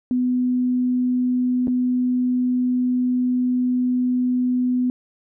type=tone with dropouts; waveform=sine; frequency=250 Hz; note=B3; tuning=21 cents sharp; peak=-17 dBFS; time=0.11-4.9 s; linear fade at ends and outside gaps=1 ms; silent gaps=1.672-1.68 s; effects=none